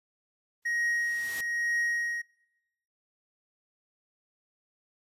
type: noise with exponential growth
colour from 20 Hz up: white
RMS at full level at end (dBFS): -37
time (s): 0.62-1.41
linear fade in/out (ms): 5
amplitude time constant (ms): 170
type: tone with tremolo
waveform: triangle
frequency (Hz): 1884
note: A#6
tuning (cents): +18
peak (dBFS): -23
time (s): 0.65-2.22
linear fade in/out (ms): 10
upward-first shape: triangle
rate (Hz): 1.1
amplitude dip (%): 60
effects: noise-tail reverb RT60 1.0 s tail -25 dB re dry + resampled to 32000 Hz